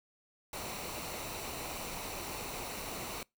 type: noise with comb filter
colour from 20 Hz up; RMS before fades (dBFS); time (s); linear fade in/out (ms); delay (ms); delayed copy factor
pink; -41; 0.53-3.23; 2; 0.6; -0.5
effects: noise-tail reverb RT60 0.2 s tail -25 dB re dry